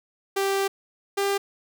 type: tone pair in turn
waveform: sawtooth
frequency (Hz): 392 / 397.9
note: G4 / G4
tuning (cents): 0 / +26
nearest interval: unison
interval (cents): 26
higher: second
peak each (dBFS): -18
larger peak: neither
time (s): 0.36-0.68 / 1.17-1.38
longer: first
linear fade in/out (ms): 10
effects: none

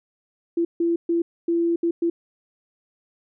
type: tone bursts at uneven times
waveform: sine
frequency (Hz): 338.2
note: E4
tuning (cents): +44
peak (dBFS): -18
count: 6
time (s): 0.57-0.65 / 0.8-0.96 / 1.09-1.22 / 1.48-1.76 / 1.83-1.91 / 2.02-2.1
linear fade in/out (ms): 5
effects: none

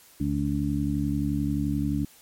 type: harmonic tone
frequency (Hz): 71.5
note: D2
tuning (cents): -46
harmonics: 1 / 2 / 3 / 4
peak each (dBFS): -31 / -29 / -30 / -27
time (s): 0.2-2.05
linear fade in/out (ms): 5
effects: white hiss -54 dBFS RMS until 2.21 s + MP3 64 kbps

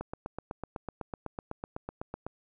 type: click train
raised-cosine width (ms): 1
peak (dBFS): -22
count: 19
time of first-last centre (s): 0.01-2.266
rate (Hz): 7.98
effects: none

